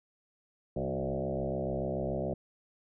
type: tone with frequency modulation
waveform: sine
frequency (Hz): 370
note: F#4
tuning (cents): 0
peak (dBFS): -30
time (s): 0.76-2.34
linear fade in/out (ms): 5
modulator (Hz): 67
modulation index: 4.3
effects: none